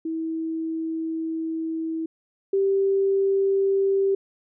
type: tone pair in turn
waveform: sine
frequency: 323.4 / 391 Hz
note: E4 / G4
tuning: -33 / -4 cents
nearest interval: minor third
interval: 329 cents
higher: second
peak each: -25 / -18 dBFS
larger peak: second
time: 0.05-2.06 / 2.53-4.15 s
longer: first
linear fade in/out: 5 ms
effects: none